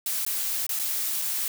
blue noise with dropouts, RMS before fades -28 dBFS, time 0.06-1.48 s, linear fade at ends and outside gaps 1 ms, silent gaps 0.25-0.264 / 0.666-0.692 / 0.791-0.796 / 1.217-1.22 s, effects none

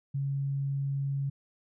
sine tone, 138.59 Hz, C#3, in tune, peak -28 dBFS, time 0.14-1.3 s, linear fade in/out 10 ms, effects none

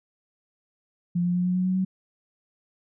sine tone with pitch steps, 174.61 / 176.74 / 178.9 / 181.08 / 183.29 / 185.53 / 187.79 Hz, F3 / F3 / F3 / F#3 / F#3 / F#3 / F#3, 0 / +21 / +42 / -37 / -16 / +5 / +26 cents, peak -21 dBFS, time 1.15-1.85 s, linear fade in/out 10 ms, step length 100 ms, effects none

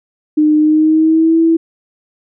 sine tone with pitch glide, 304.4 to 328.1 Hz, D#4 to E4, -38 to -8 cents, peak -7 dBFS, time 0.37-1.57 s, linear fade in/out 10 ms, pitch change +130 cents, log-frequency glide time 0.58-1.39 s, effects none

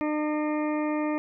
harmonic tone with a mistuned harmonic, 302.4 Hz, D#4, 49 cents flat, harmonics 1 / 2 / 3 / 4 / 6 / 7 / 8, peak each -26 / -32 / -36 / -38 / -42 / -43 / -44 dBFS, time 0.01-1.18 s, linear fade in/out 0 ms, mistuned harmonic 6, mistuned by +17 cents, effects none

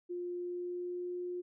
sine tone with pitch glide, 353.4 to 356.5 Hz, F4 to F4, +21 to +36 cents, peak -36 dBFS, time 0.09-1.42 s, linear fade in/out 20 ms, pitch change +15 cents, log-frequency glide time 0.34-1.16 s, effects none

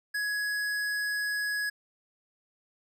sine tone with tanh clipping, 1675 Hz, G#6, 14 cents sharp, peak -30 dBFS, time 0.14-1.7 s, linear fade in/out 10 ms, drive 18 dB, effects none

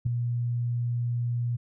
sine tone with ADSR envelope, 120 Hz, B2, 49 cents flat, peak -19 dBFS, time 0.05-1.57 s, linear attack 15 ms, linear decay 4 ms, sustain -6 dB, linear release 16 ms, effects none

